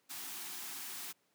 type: band-stop noise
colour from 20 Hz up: white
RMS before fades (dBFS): -44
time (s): 0.09-1.13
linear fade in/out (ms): 20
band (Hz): 410 to 680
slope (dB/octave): 96
effects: pink hiss -75 dBFS RMS until 1.34 s + high-pass 200 Hz 12 dB/octave